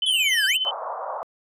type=tone with tremolo; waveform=sine; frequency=3049 Hz; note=G7; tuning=49 cents flat; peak=-19 dBFS; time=0.02-0.71 s; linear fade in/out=2 ms; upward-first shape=sine; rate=17 Hz; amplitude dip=65%
type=exponential two-way sweep; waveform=square; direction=down then up; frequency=3438 to 1522 to 2994 Hz; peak=-21 dBFS; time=0.06-0.57 s; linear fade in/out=5 ms; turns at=0.46 s
type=band-pass noise; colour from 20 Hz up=pink; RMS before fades=-31 dBFS; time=0.65-1.23 s; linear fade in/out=0 ms; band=560 to 1200 Hz; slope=48 dB/octave
effects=resampled to 32000 Hz